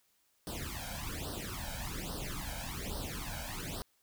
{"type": "noise with flanger", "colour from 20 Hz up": "pink", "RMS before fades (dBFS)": -40, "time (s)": [0.47, 3.82], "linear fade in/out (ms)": 0, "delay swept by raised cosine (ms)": [0.21, 1.31], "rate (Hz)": 1.2, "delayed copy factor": 1, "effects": ["white hiss -73 dBFS RMS until 4.02 s"]}